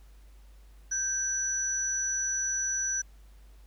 sine tone pair together, 1568 / 5920 Hz, G6 / F#8, 0 / 0 cents, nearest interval octave + major seventh, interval 2300 cents, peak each -35 / -28 dBFS, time 0.91-3.02 s, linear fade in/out 10 ms, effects added 50 Hz sine -50 dBFS peak until 3.66 s + pink hiss -65 dBFS RMS until 3.66 s

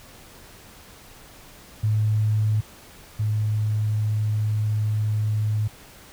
sine tone pair in turn, 107.4 / 106.95 Hz, A2 / A2, -41 / -49 cents, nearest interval unison, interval 8 cents, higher first, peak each -18 / -20 dBFS, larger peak first, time 1.83-2.61 / 3.19-5.68 s, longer second, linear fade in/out 10 ms, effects pink hiss -47 dBFS RMS until 6.12 s

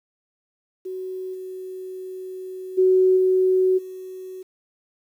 sine tone with level steps, 373.1 Hz, F#4, 14 cents sharp, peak -28 / -31 / -13 / -15 / -33 dBFS, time 0.85-4.43 s, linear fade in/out 10 ms, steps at 1.33 / 2.77 / 3.16 / 3.77 s, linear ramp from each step 20 ms, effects 9-bit

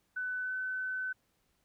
sine tone with pitch glide, 1500 to 1514.8 Hz, F#6 to F#6, +23 to +40 cents, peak -33 dBFS, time 0.16-1.13 s, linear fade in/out 10 ms, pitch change +17 cents, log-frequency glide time 0.39-0.53 s, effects pink hiss -75 dBFS RMS until 1.64 s

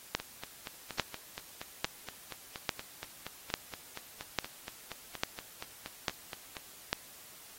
two click trains, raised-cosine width 0.2 ms, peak -10 / -22 dBFS, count 9 / 28, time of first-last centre 0.15-6.93 / 0.2-6.568 s, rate 1.18 / 4.24 Hz, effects white hiss -53 dBFS RMS until 7.58 s + AAC 48 kbps

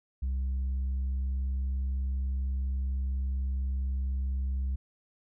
sine tone with pitch glide, 65.41 to 66.02 Hz, C2 to C2, 0 to +16 cents, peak -25 dBFS, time 0.22-4.76 s, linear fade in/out 10 ms, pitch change +16 cents, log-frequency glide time 0.32-1.79 s, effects tanh soft clip ceiling -27 dBFS

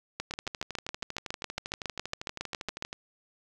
two click trains, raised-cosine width 0.2 ms, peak -15 / -19 dBFS, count 20 / 34, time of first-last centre 0.2-2.824 / 0.31-2.929 s, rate 7.24 / 12.6 Hz, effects none

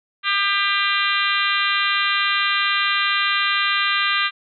harmonic tone with a mistuned harmonic, 397.8 Hz, G4, 25 cents sharp, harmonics 3 / 4 / 5 / 6 / 7 / 8 / 9 / 10, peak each -23 / -24 / -25 / -26 / -26 / -27 / -28 / -28 dBFS, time 0.23-4.31 s, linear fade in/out 50 ms, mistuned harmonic 3, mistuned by +16 cents, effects none

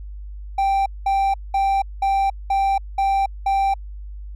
triangle tone bursts, 784 Hz, G5, in tune, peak -14 dBFS, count 7, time 0.58-3.74 s, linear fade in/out 5 ms, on 280 ms, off 200 ms, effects added 50 Hz sine -31 dBFS peak until 4.35 s

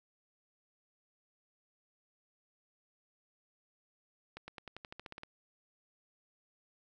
accelerating click train, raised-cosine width 0.3 ms, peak -29 dBFS, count 12, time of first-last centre 4.37-5.234 s, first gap 110 ms, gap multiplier 0.93, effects none

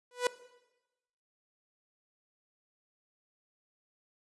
sawtooth tone with exponential growth, 492.8 Hz, B4, 4 cents flat, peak -19 dBFS, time 0.11-0.27 s, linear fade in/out 2 ms, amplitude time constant 33 ms, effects noise-tail reverb RT60 1.0 s tail -17 dB re dry + resampled to 24000 Hz

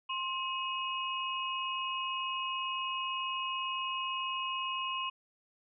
sine tone cluster, 1056 / 2551 / 2887 Hz, C6 / D#7 / F#7, +16 / +43 / -43 cents, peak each -35 / -40 / -38 dBFS, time 0.09-5.1 s, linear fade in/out 10 ms, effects none

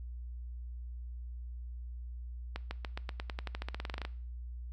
accelerating click train, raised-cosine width 0.3 ms, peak -22 dBFS, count 20, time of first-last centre 2.56-4.05 s, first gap 150 ms, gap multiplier 0.92, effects noise-tail reverb RT60 0.5 s tail -20 dB re dry + added 60 Hz sine -40 dBFS peak until 4.72 s

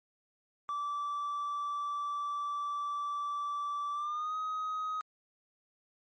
triangle tone with pitch glide, 1162 to 1259.9 Hz, D6 to D#6, -19 to +21 cents, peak -30 dBFS, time 0.69-5.01 s, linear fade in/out 0 ms, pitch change +140 cents, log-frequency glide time 3.93-4.36 s, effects tanh soft clip ceiling -27 dBFS + MP3 32 kbps

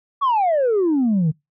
sine exponential sweep, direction down, 1154 to 146.83 Hz, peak -13 dBFS, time 0.21-1.32 s, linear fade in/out 20 ms, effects noise-tail reverb RT60 0.2 s tail -25 dB re dry + tanh soft clip ceiling -13 dBFS

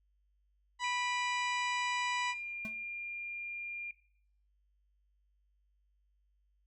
harmonic tone, 985 Hz, B5, 5 cents flat, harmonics 1 / 2 / 3 / 4 / 5 / 6 / 7 / 8, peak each -35 / -38 / -43 / -44 / -50 / -52 / -51 / -50 dBFS, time 0.79-2.35 s, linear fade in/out 50 ms
sine tone, 2400 Hz, D7, 37 cents sharp, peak -39 dBFS, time 0.84-3.91 s, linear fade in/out 2 ms
square tone with exponential decay, 217.7 Hz, A3, 18 cents flat, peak -38 dBFS, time 2.65-2.76 s, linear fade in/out 0 ms, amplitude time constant 23 ms
effects noise-tail reverb RT60 0.6 s tail -17 dB re dry + added 50 Hz sine -70 dBFS peak until 6.66 s

